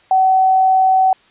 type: tone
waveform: sine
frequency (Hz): 757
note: F#5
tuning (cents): +39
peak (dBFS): -9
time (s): 0.11-1.13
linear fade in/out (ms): 2
effects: white hiss -51 dBFS RMS until 1.3 s + resampled to 8000 Hz